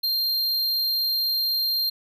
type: tone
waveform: square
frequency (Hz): 4188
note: C8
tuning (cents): +1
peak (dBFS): -22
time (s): 0.03-1.9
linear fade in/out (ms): 10
effects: none